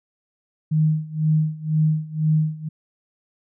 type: tone with tremolo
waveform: sine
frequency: 155.56 Hz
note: D#3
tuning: in tune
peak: -14 dBFS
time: 0.71-2.69 s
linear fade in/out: 10 ms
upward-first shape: sine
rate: 2 Hz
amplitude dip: 90%
effects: none